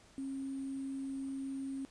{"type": "tone with sample-and-hold", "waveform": "sine", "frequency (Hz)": 270.5, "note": "C#4", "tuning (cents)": -42, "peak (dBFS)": -37, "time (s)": [0.18, 1.85], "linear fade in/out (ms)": 0, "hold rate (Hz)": 8820, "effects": ["pink hiss -62 dBFS RMS until 1.9 s", "resampled to 22050 Hz"]}